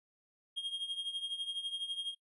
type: tone with tremolo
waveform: triangle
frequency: 3241 Hz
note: G#7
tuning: 43 cents flat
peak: -31 dBFS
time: 0.56-2.15 s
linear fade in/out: 20 ms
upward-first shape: triangle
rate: 12 Hz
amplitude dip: 80%
effects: noise-tail reverb RT60 0.1 s tail -22 dB re dry + resampled to 32000 Hz